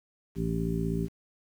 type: harmonic tone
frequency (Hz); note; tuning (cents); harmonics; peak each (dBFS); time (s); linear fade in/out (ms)
56.1; A1; +34; 1 / 2 / 3 / 4 / 5 / 7; -35 / -37 / -30 / -36 / -36 / -35; 0.35-1.09; 50
effects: 9-bit